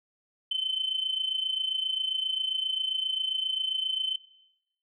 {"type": "tone with amplitude modulation", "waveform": "sine", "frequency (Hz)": 3066, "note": "G7", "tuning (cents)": -39, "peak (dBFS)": -23, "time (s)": [0.51, 4.16], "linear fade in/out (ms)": 5, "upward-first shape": "sine", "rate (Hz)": 27.5, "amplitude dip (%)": 80, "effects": ["noise-tail reverb RT60 1.0 s tail -23 dB re dry", "tanh soft clip ceiling -20 dBFS"]}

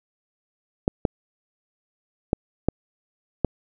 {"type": "clicks", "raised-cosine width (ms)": 2, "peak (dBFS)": -5, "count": 5, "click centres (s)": [0.879, 1.052, 2.331, 2.686, 3.447], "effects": []}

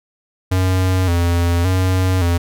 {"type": "tone with vibrato", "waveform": "square", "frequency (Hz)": 89.4, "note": "F2", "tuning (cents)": 41, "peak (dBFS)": -14, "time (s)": [0.51, 2.38], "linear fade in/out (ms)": 10, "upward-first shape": "square", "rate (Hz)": 0.88, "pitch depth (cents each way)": 66, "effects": []}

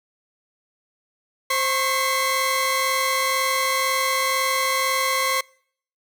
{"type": "tone cluster", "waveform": "sawtooth", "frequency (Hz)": [525, 1092, 2044], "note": ["C5", "C#6", "C7"], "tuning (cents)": [6, -26, -41], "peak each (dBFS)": [-23, -19, -21], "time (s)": [1.5, 5.41], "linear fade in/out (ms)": 5, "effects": ["noise-tail reverb RT60 0.6 s tail -26 dB re dry"]}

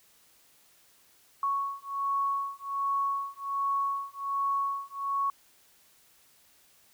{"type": "beating tone pair", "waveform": "sine", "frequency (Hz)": [1108.7, 1110], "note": ["C#6", "C#6"], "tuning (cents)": [0, 2], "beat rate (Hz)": 1.3, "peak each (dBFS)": -31, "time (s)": [1.43, 5.3], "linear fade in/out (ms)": 2, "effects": ["white hiss -62 dBFS RMS until 6.93 s"]}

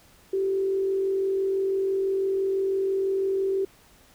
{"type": "tone with frequency modulation", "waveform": "sine", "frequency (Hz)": 386.4, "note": "G4", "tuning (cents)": -25, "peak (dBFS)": -22, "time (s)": [0.33, 3.65], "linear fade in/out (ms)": 5, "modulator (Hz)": 46, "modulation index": 0.3, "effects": ["pink hiss -56 dBFS RMS until 4.14 s"]}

